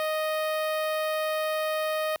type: tone with notch filter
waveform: sawtooth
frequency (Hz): 622.3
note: D#5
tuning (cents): 0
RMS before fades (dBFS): -28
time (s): 0-2.16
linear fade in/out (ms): 0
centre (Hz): 6800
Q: 0.88
effects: white hiss -66 dBFS RMS until 2.2 s + high-pass 60 Hz 12 dB/octave